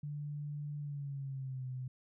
sine tone with pitch glide, 146.83 to 128.56 Hz, D3 to C3, 0 to -30 cents, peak -38 dBFS, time 0.03-1.88 s, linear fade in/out 5 ms, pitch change -230 cents, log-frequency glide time 0.79-1.66 s, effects none

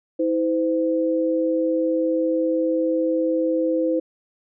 sine tone pair together, 322.5 / 512 Hz, E4 / C5, -38 / -38 cents, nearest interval minor sixth, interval 800 cents, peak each -21 dBFS, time 0.19-4 s, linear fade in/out 10 ms, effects none

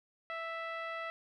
10% pulse tone with low-pass filter, 659.3 Hz, E5, in tune, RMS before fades -40 dBFS, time 0.3-1.1 s, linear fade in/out 0 ms, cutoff 1900 Hz, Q 1.2, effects none

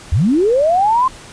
sine linear sweep, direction up, 63.8 to 1060 Hz, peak -10 dBFS, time 0.12-1.08 s, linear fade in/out 5 ms, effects pink hiss -37 dBFS RMS until 1.32 s + resampled to 22050 Hz

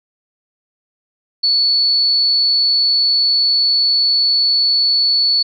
sine tone, 4435 Hz, C#8, in tune, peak -11 dBFS, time 1.43-5.43 s, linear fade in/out 10 ms, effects none

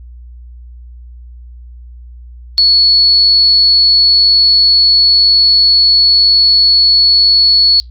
sine tone, 4399 Hz, C#8, 14 cents flat, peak -5 dBFS, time 2.58-7.8 s, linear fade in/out 0 ms, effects added 60 Hz sine -30 dBFS peak until 7.9 s + Opus 48 kbps

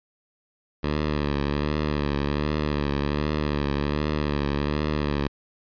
10% pulse tone with vibrato, 73.42 Hz, D2, in tune, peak -15 dBFS, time 0.83-5.28 s, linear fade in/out 10 ms, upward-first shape triangle, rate 1.3 Hz, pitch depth 69 cents each way, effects resampled to 11025 Hz

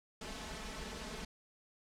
pink noise with comb filter, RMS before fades -44 dBFS, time 0.21-1.25 s, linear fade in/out 5 ms, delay 4.6 ms, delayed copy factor +0.95, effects low-pass 7000 Hz 12 dB/octave

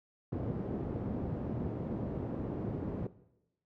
pink band-pass noise, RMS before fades -37 dBFS, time 0.32-3.07 s, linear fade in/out 5 ms, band 100 to 400 Hz, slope 12 dB/octave, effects noise-tail reverb RT60 0.9 s tail -17 dB re dry

